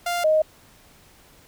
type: tone pair in turn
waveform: sawtooth / sine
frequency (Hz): 698.5 / 623.3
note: F5 / D#5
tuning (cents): 0 / +3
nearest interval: major second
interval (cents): 197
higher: first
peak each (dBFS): -19 / -15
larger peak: second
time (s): 0.06-0.24 / 0.24-0.42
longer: neither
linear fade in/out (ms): 5
effects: pink hiss -53 dBFS RMS until 1.47 s

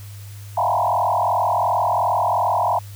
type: tone with frequency modulation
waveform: sine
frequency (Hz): 830.6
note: G#5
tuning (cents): 0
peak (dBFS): -16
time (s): 0.57-2.79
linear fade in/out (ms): 5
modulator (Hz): 42.8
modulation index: 4.1
effects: added 101 Hz sine -34 dBFS peak until 2.95 s + white hiss -46 dBFS RMS until 2.95 s

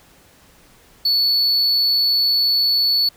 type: tone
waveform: triangle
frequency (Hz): 4437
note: C#8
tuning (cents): +1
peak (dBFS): -13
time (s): 1.05-3.09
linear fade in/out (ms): 5
effects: pink hiss -51 dBFS RMS until 3.16 s

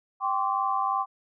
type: chord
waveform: sine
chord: G suspended fourth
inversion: none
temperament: equal with one note detuned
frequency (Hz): 784 / 1046.5 / 1149.2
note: G5 / C6 / D6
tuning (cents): 0 / 0 / -38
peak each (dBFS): -28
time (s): 0.2-1.06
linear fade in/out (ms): 50
effects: none

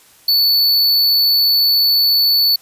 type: tone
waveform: square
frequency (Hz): 4463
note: C#8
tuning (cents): +11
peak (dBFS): -11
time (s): 0.28-2.56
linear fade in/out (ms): 5
effects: white hiss -48 dBFS RMS until 2.61 s + resampled to 32000 Hz

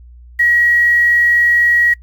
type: tone with quantisation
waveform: sine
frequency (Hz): 1908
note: A#6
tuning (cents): +40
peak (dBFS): -9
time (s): 0.39-1.94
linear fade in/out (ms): 10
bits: 6
effects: noise-tail reverb RT60 0.1 s tail -23 dB re dry + added 60 Hz sine -36 dBFS peak until 2.02 s

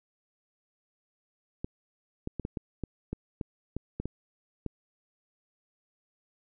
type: clicks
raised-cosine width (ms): 3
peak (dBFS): -20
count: 12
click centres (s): 1.645 / 2.274 / 2.397 / 2.451 / 2.572 / 2.837 / 3.13 / 3.412 / 3.766 / 4 / 4.056 / 4.663
effects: none

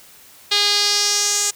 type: tone with band-pass filter sweep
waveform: sawtooth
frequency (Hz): 410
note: G#4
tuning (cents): -22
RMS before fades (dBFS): -18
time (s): 0.51-1.51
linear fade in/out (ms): 10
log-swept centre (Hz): 3900 to 7200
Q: 3.2
effects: white hiss -46 dBFS RMS until 1.55 s

